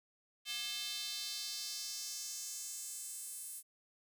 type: tone with high-pass filter sweep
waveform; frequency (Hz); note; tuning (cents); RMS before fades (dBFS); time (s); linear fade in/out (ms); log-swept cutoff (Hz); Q
square; 238.8; A#3; +42; -43; 0.45-3.63; 50; 3100 to 10000; 2.4
effects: none